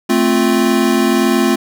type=chord; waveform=square; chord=F major; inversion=first; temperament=equal; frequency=220 / 261.6 / 349.2 Hz; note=A3 / C4 / F4; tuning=0 / 0 / 0 cents; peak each=-16 dBFS; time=0.09-1.56 s; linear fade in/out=10 ms; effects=none